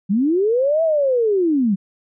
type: linear two-way sweep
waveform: sine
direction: up then down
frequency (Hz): 181.4 to 663 to 181.4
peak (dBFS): -14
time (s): 0.09-1.76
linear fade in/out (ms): 20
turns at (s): 0.83
effects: none